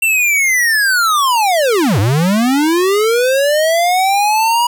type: linear two-way sweep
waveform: square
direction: down then up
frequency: 2720 to 93.6 to 968 Hz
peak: -11 dBFS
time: 0.02-4.67 s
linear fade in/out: 5 ms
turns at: 1.99 s
effects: none